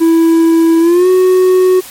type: tone with pitch glide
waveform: triangle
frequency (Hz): 329.3 to 369.6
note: E4 to F#4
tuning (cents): -2 to -2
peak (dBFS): -3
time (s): 0-1.81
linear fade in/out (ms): 20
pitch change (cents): +200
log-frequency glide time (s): 0.8-1.08
effects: white hiss -31 dBFS RMS until 1.9 s + MP3 64 kbps